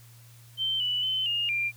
sine tone with pitch steps, 3109 / 2966 / 3058 / 2838 / 2385 Hz, G7 / F#7 / G7 / F7 / D7, -15 / +4 / -44 / +27 / +26 cents, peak -25 dBFS, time 0.57-1.72 s, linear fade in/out 50 ms, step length 230 ms, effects added 117 Hz sine -50 dBFS peak until 1.76 s + white hiss -57 dBFS RMS until 1.76 s

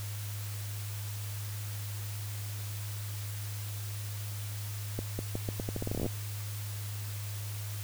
accelerating click train, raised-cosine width 2 ms, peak -20 dBFS, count 18, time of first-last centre 4.99-6.063 s, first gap 200 ms, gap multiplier 0.82, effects added 103 Hz sine -36 dBFS peak until 7.83 s + white hiss -45 dBFS RMS until 7.83 s

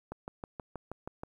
click train, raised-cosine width 1 ms, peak -25 dBFS, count 8, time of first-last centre 0.12-1.235 s, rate 6.28 Hz, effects 10-bit

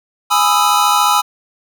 square chord, E major seventh, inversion first, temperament equal with one note detuned, 830.6 / 991.8 / 1244.5 / 1318.5 Hz, G#5 / B5 / D#6 / E6, 0 / +7 / 0 / 0 cents, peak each -17 dBFS, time 0.3-1.22 s, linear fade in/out 20 ms, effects none

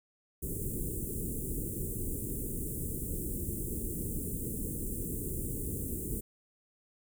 pink band-stop noise, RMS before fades -36 dBFS, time 0.42-6.21 s, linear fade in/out 10 ms, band 440 to 8100 Hz, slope 48 dB/octave, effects none

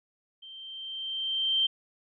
sine tone with level ramp, 3136 Hz, G7, in tune, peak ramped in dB -44 to -21 dBFS, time 0.42-1.67 s, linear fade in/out 10 ms, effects none

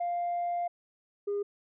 sine tone pair in turn, 698.5 / 406.5 Hz, F5 / G#4, 0 / -37 cents, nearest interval major sixth, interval 937 cents, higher first, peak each -27 dBFS, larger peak neither, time 0-0.68 / 1.27-1.43 s, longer first, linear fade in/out 10 ms, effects tanh soft clip ceiling -26 dBFS

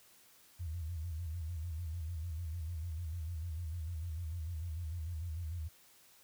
sine tone with vibrato, 82.41 Hz, E2, in tune, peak -37 dBFS, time 0.59-5.69 s, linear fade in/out 20 ms, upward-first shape square, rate 6.7 Hz, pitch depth 100 cents each way, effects white hiss -63 dBFS RMS until 6.23 s

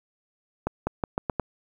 accelerating click train, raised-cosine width 1 ms, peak -11 dBFS, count 6, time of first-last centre 0.67-1.397 s, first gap 200 ms, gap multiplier 0.84, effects 8-bit

